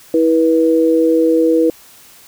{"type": "tone pair together", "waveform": "sine", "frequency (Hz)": [324.9, 485.8], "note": ["E4", "B4"], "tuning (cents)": [-25, -29], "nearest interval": "perfect fifth", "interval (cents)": 696, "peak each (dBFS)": -12, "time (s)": [0.14, 1.7], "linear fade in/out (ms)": 2, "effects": ["white hiss -43 dBFS RMS until 2.27 s"]}